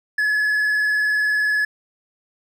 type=tone with vibrato; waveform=triangle; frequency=1703 Hz; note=G#6; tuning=43 cents sharp; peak=-15 dBFS; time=0.18-1.65 s; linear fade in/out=5 ms; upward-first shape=sine; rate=20 Hz; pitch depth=25 cents each way; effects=none